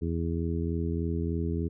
harmonic tone, 83.3 Hz, E2, 19 cents sharp, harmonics 1 / 2 / 3 / 4 / 5, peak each -30 / -33 / -35 / -36 / -37 dBFS, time 0.01-1.69 s, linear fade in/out 20 ms, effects none

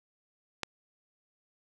click, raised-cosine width 0.2 ms, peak -14 dBFS, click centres 0.633 s, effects none

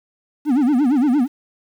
triangle tone with vibrato, 269.6 Hz, C#4, 48 cents flat, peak -11 dBFS, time 0.45-1.28 s, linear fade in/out 50 ms, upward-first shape sine, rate 8.7 Hz, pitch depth 220 cents each way, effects 8-bit

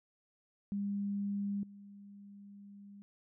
sine tone with level steps, 201.2 Hz, G3, 45 cents sharp, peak -33 / -50 dBFS, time 0.72-3.02 s, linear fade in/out 0 ms, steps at 1.63 s, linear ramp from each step 2 ms, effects none

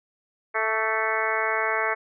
harmonic tone with a mistuned harmonic, 220 Hz, A3, in tune, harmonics 2 / 3 / 4 / 5 / 6 / 7 / 8 / 9 / 10, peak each -31 / -31 / -31 / -31 / -31 / -31 / -31 / -31 / -31 dBFS, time 0.54-1.95 s, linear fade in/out 20 ms, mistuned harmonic 5, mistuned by +23 cents, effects none

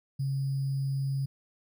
sine tone with sample-and-hold, 136.6 Hz, C#3, 25 cents flat, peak -27 dBFS, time 0.19-1.26 s, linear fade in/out 10 ms, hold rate 4900 Hz, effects none

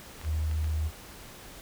clicks, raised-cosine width 0.3 ms, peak -29 dBFS, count 4, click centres 0.214 / 0.249 / 0.513 / 0.644 s
sine tone, 77.78 Hz, D#2, in tune, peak -26 dBFS, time 0.23-0.91 s, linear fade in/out 50 ms
effects pink hiss -47 dBFS RMS until 1.61 s

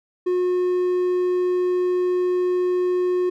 triangle tone, 361.4 Hz, F#4, 41 cents flat, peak -16 dBFS, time 0.26-3.3 s, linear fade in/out 10 ms, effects none

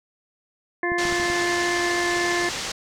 harmonic tone, 349.2 Hz, F4, in tune, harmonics 1 / 2 / 3 / 5 / 6, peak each -25 / -30 / -31 / -26 / -31 dBFS, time 0.83-2.49 s, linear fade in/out 2 ms
clicks, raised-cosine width 3 ms, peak -21 dBFS, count 5, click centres 0.919 / 1.053 / 1.125 / 1.199 / 1.301 s
white low-pass noise, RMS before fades -30 dBFS, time 0.98-2.72 s, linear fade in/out 5 ms, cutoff 6600 Hz, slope 24 dB/octave
effects none

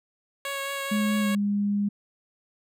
10% pulse tone with vibrato, 553 Hz, C#5, 4 cents flat, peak -21 dBFS, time 0.45-1.35 s, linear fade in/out 2 ms, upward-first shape triangle, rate 4.6 Hz, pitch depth 15 cents each way
sine tone with pitch glide, 210 to 203.6 Hz, G#3 to G#3, +19 to -34 cents, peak -22 dBFS, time 0.91-1.89 s, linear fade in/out 10 ms, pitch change -53 cents, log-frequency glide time 1.2-1.31 s
effects none

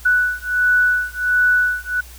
sine beating tone pair, 1481 / 1482.4 Hz, F#6 / F#6, +1 / +3 cents, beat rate 1.4 Hz, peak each -17 dBFS, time 0.05-2.01 s, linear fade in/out 10 ms, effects added 60 Hz sine -38 dBFS peak until 2.18 s + white hiss -43 dBFS RMS until 2.18 s

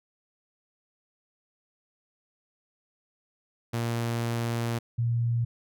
sawtooth / sine tone pair in turn, 117 / 117.68 Hz, A#2 / A#2, +7 / +17 cents, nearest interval unison, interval 10 cents, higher second, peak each -23 dBFS, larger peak neither, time 3.73-4.79 / 4.98-5.45 s, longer first, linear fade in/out 10 ms, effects none

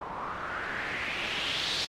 white noise with low-pass filter sweep, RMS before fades -34 dBFS, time 0.01-1.85 s, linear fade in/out 5 ms, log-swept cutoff 940 to 4300 Hz, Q 3.4, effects AAC 48 kbps

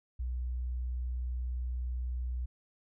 sine tone, 61.74 Hz, B1, in tune, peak -32 dBFS, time 0.19-2.46 s, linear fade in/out 10 ms, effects none

